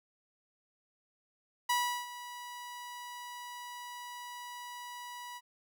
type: tone with ADSR envelope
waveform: sawtooth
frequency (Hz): 975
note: B5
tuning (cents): -23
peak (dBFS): -23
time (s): 1.69-5.41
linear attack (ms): 9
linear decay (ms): 360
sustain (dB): -16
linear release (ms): 44
effects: none